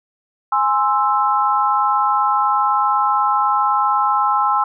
sine chord, Ab augmented, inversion none, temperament equal, 830.6 / 1046.5 / 1318.5 Hz, Ab5 / C6 / E6, 0 / 0 / 0 cents, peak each -18 dBFS, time 0.52-4.64 s, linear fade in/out 5 ms, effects none

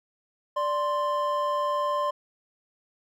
triangle tone pair together, 587.3 / 1046.5 Hz, D5 / C6, 0 / 0 cents, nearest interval minor seventh, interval 1000 cents, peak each -26 / -24 dBFS, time 0.56-2.11 s, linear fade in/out 10 ms, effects none

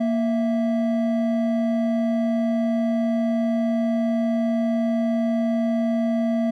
triangle tone pair together, 233.1 / 659.3 Hz, A#3 / E5, 0 / 0 cents, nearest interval octave + tritone, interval 1800 cents, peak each -18 / -24 dBFS, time 0-6.51 s, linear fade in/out 10 ms, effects none

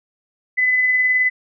sine tone with tremolo, 2010 Hz, B6, 30 cents sharp, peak -12 dBFS, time 0.57-1.3 s, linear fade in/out 20 ms, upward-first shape triangle, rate 19 Hz, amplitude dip 35%, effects none

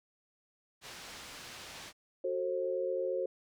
white low-pass noise, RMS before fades -48 dBFS, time 0.81-1.93 s, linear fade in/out 50 ms, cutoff 5000 Hz, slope 12 dB/octave
sine chord, F# diminished, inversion none, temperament just, 370 / 444 / 532.8 Hz, F#4 / A4 / C5, 0 / +16 / +31 cents, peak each -36 / -39 / -33 dBFS, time 2.24-3.26 s, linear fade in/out 5 ms
effects none

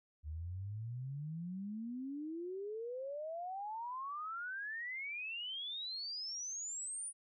sine exponential sweep, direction up, 73.4 to 9710 Hz, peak -40 dBFS, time 0.23-7.13 s, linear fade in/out 50 ms, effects none

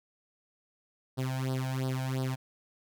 sawtooth tone with flanger, 130.81 Hz, C3, in tune, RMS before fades -32 dBFS, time 1.17-2.36 s, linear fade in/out 20 ms, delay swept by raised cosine 0.21 to 1.31 ms, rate 2.9 Hz, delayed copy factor +0.85, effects none

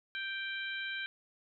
harmonic tone, 784 Hz, G5, in tune, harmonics 2 / 3 / 4 / 5, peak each -38 / -42 / -44 / -46 dBFS, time 0.15-1.06 s, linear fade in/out 0 ms, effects none

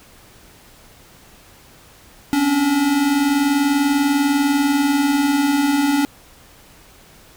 square tone pair together, 265.1 / 285.3 Hz, C4 / C#4, +23 / +50 cents, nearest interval minor second, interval 127 cents, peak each -24 / -16 dBFS, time 2.33-6.05 s, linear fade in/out 0 ms, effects pink hiss -47 dBFS RMS until 7.36 s

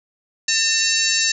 harmonic tone with a mistuned harmonic, 899 Hz, A5, 37 cents sharp, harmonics 2 / 3 / 4 / 5 / 6 / 7 / 8, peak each -24 / -24 / -24 / -24 / -24 / -24 / -24 dBFS, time 0.48-1.32 s, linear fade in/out 5 ms, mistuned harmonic 4, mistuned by +130 cents, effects none

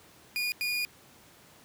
30% pulse tone bursts at uneven times, 2441 Hz, D#7, 34 cents flat, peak -26 dBFS, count 2, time 0.36-0.52 / 0.61-0.85 s, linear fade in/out 0 ms, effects pink hiss -56 dBFS RMS until 1.64 s + high-pass 100 Hz 12 dB/octave

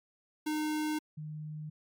square / sine tone pair in turn, 306 / 153 Hz, D#4 / D#3, -29 / -29 cents, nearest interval octave, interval 1200 cents, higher first, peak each -31 / -38 dBFS, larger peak first, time 0.46-0.99 / 1.17-1.7 s, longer neither, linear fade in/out 10 ms, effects MP3 96 kbps

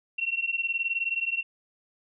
sine beating tone pair, 2717 / 2736 Hz, F7 / F7, -48 / -36 cents, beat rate 19 Hz, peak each -29 dBFS, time 0.18-1.43 s, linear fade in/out 10 ms, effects none

